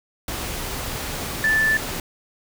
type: tone in noise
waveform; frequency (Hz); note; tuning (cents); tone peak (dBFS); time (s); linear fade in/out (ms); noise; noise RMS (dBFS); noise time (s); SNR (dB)
sine; 1756; A6; -4; -16; 1.44-1.77; 2; pink; -29; 0.28-2; +10
effects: none